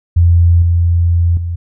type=tone with level steps; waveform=sine; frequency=85.6 Hz; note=F2; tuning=34 cents flat; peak=-5 / -8 / -16 dBFS; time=0.16-1.56 s; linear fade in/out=10 ms; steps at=0.62 / 1.37 s; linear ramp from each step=2 ms; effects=none